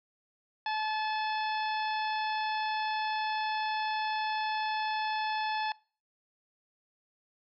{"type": "harmonic tone", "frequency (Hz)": 864, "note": "A5", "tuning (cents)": -32, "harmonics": [1, 2, 3, 4, 5, 6], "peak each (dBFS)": [-31, -37, -41, -43, -45, -47], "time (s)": [0.66, 5.72], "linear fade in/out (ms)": 2, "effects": ["noise-tail reverb RT60 0.4 s tail -23 dB re dry"]}